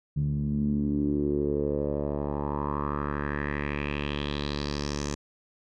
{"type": "tone with low-pass filter sweep", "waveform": "10% pulse", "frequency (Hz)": 72.5, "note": "D2", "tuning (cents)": -22, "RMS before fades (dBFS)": -29, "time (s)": [0.16, 5.15], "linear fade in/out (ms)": 10, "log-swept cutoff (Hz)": [150, 6700], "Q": 4.1, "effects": []}